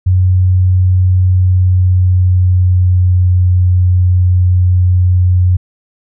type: tone with pitch glide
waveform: sine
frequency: 92 to 90.52 Hz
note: F#2 to F#2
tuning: -9 to -37 cents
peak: -6 dBFS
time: 0.06-5.57 s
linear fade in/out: 10 ms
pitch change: -28 cents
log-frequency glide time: 1.28-3.35 s
effects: none